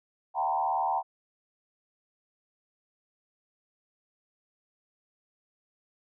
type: tone with frequency modulation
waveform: sine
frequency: 844 Hz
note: G#5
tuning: 28 cents sharp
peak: -25 dBFS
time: 0.34-1.03 s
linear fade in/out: 50 ms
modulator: 76.8 Hz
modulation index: 1.8
effects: none